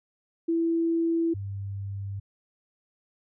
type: tone pair in turn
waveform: sine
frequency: 332 / 98.94 Hz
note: E4 / G2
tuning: +12 / +17 cents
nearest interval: octave + major sixth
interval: 2095 cents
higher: first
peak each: -22 / -31 dBFS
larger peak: first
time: 0.48-1.34 / 1.34-2.2 s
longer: neither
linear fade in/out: 10 ms
effects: none

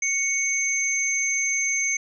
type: tone pair together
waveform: sine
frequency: 2217 / 6287 Hz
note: C#7 / G8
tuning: 0 / +4 cents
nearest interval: octave + tritone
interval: 1804 cents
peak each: -24 dBFS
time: 0.02-1.97 s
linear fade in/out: 5 ms
effects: none

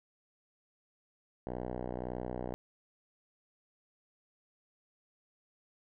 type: tone with low-pass filter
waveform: 5% pulse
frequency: 61.74 Hz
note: B1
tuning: in tune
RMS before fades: -39 dBFS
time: 1.47-2.54 s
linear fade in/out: 0 ms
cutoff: 790 Hz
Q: 1
effects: none

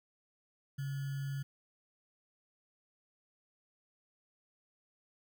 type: tone with sample-and-hold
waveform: sine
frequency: 138.1 Hz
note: C#3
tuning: 6 cents flat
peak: -35 dBFS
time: 0.78-1.43 s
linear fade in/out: 10 ms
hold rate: 1575 Hz
effects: none

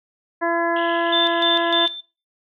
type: harmonic tone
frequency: 338.1 Hz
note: E4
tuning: 44 cents sharp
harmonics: 1 / 2 / 3 / 4 / 5 / 6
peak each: -24 / -23 / -25 / -34 / -25 / -36 dBFS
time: 0.41-1.87 s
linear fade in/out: 20 ms
type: band-pass noise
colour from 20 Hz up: white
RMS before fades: -35 dBFS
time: 0.76-1.88 s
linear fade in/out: 5 ms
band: 2800 to 3300 Hz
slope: 96 dB/octave
type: tone with tremolo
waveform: sine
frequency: 3554 Hz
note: A7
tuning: 17 cents sharp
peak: -17 dBFS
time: 1.12-2.01 s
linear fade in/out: 10 ms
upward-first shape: square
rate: 3.3 Hz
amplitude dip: 80%
effects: noise-tail reverb RT60 0.3 s tail -17 dB re dry

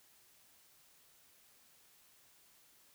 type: silence
effects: white hiss -66 dBFS RMS until 2.94 s

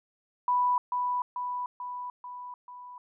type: tone with echo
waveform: sine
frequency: 987.8 Hz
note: B5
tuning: in tune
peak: -22 dBFS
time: 0.48-0.78 s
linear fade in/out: 2 ms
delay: 440 ms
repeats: 5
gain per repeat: -4 dB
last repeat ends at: 2.98 s
effects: none

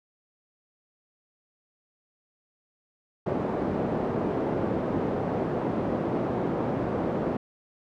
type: band-pass noise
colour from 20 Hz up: pink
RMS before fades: -28 dBFS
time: 3.26-7.37 s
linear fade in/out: 5 ms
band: 180 to 630 Hz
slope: 12 dB/octave
effects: none

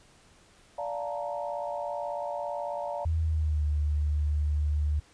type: chord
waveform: sine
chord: Bb major seventh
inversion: first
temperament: just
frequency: 582.7 / 699.2 / 874.1 / 932.3 Hz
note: D5 / F5 / A5 / Bb5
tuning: -14 / +2 / -12 / 0 cents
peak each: -34 / -36 / -40 / -38 dBFS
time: 0.78-3.05 s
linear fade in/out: 5 ms
type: tone with pitch glide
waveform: sine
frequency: 80.7 to 74.43 Hz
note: E2 to D2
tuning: -36 to +24 cents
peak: -24 dBFS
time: 3.05-5 s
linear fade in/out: 10 ms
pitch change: -140 cents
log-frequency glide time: 3.2-3.66 s
effects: pink hiss -59 dBFS RMS until 5.13 s + resampled to 22050 Hz

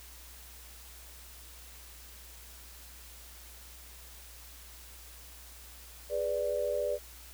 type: chord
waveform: sine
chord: G# diminished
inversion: none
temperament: equal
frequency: 415.3 / 493.9 / 587.3 Hz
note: G#4 / B4 / D5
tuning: 0 / 0 / 0 cents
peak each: -37 / -34 / -31 dBFS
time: 6.09-6.99 s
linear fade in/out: 50 ms
effects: added 60 Hz sine -52 dBFS peak until 7.33 s + white hiss -52 dBFS RMS until 7.33 s

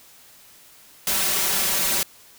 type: noise with comb filter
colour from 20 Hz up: white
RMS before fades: -22 dBFS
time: 1.07-2.03 s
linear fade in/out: 2 ms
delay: 5.2 ms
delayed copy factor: +0.95
effects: white hiss -50 dBFS RMS until 2.38 s

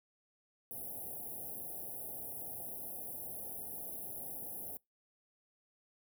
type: band-stop noise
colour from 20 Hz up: white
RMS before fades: -44 dBFS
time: 0.71-4.77 s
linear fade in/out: 0 ms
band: 830 to 10000 Hz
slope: 96 dB/octave
effects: noise-tail reverb RT60 0.2 s tail -25 dB re dry + high-pass 60 Hz 12 dB/octave

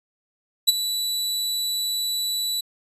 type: tone with ADSR envelope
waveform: sawtooth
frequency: 3951 Hz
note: B7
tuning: in tune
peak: -7 dBFS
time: 0.67-2.61 s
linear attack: 19 ms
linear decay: 21 ms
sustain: -13 dB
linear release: 9 ms
effects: resampled to 32000 Hz

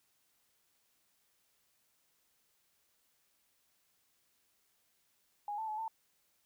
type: tone with pitch steps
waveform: sine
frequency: 826 / 883 / 857 / 893 Hz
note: G#5 / A5 / A5 / A5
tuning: -10 / +6 / -46 / +25 cents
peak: -36 dBFS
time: 5.48-5.88 s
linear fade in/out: 2 ms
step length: 100 ms
effects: white hiss -75 dBFS RMS until 6.45 s

